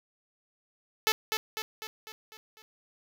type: tone with echo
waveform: 5% pulse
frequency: 436.4 Hz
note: A4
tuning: 14 cents flat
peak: -11 dBFS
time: 1.07-1.12 s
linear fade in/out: 0 ms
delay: 250 ms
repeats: 6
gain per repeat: -5 dB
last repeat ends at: 2.62 s
effects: none